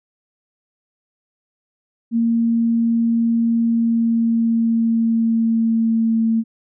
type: tone with pitch glide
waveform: sine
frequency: 230.8 to 225.5 Hz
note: A#3 to A3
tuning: -17 to +43 cents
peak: -14 dBFS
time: 2.11-6.44 s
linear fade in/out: 50 ms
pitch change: -40 cents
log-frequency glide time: 3.64-6.24 s
effects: none